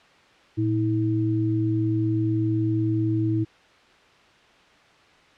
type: tone pair together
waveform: sine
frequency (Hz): 113.84 / 322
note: A#2 / E4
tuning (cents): -41 / -41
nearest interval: octave + tritone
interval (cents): 1800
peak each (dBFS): -23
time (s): 0.57-3.45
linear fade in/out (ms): 20
effects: white hiss -54 dBFS RMS until 5.37 s + low-pass 3000 Hz 12 dB/octave